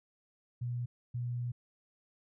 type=tone bursts at uneven times; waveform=sine; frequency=121.5 Hz; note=B2; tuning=28 cents flat; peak=-33 dBFS; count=2; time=0.61-0.86 / 1.14-1.52 s; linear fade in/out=10 ms; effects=none